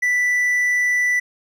triangle tone, 1975.5 Hz, B6, in tune, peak -14 dBFS, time 0.02-1.2 s, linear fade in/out 10 ms, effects none

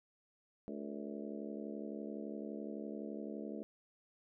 harmonic tone with a mistuned harmonic, 71.8 Hz, D2, 39 cents flat, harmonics 3 / 4 / 5 / 6 / 7 / 8 / 9, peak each -45 / -47 / -49 / -51 / -52 / -53 / -54 dBFS, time 0.68-3.63 s, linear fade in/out 0 ms, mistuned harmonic 7, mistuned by -92 cents, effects none

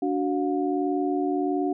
sine tone cluster, 289.6 / 371 / 715 Hz, D4 / F#4 / F5, -24 / +5 / +41 cents, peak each -25 / -27 / -30 dBFS, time 0.02-1.73 s, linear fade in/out 5 ms, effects none

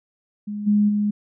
sine tone with level steps, 207.6 Hz, G#3, in tune, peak -26 / -14 / -18 dBFS, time 0.47-1.11 s, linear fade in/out 10 ms, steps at 0.66 / 0.88 s, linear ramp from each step 20 ms, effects none

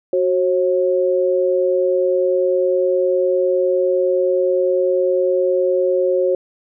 sine tone pair together, 370 / 540.2 Hz, F#4 / C#5, 0 / -45 cents, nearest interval perfect fifth, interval 655 cents, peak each -17 / -16 dBFS, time 0.13-6.35 s, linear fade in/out 2 ms, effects none

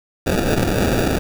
white noise with sample-and-hold, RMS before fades -18 dBFS, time 0.26-1.19 s, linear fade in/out 10 ms, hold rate 1050 Hz, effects none

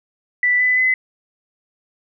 sine tone with pitch steps, 1975.5 / 2001 / 2026 Hz, B6 / B6 / B6, 0 / +22 / +44 cents, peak -13 dBFS, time 0.43-0.94 s, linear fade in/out 2 ms, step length 170 ms, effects none

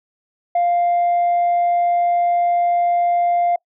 sine tone, 698.5 Hz, F5, in tune, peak -12 dBFS, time 0.55-3.56 s, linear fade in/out 5 ms, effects noise-tail reverb RT60 0.1 s tail -26 dB re dry + tanh soft clip ceiling -12 dBFS

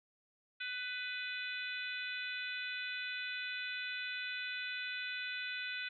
harmonic tone, 498.6 Hz, B4, 16 cents sharp, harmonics 3 / 4 / 5 / 6 / 7 / 8, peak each -42 / -47 / -43 / -51 / -47 / -50 dBFS, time 0.6-5.89 s, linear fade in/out 10 ms, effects none

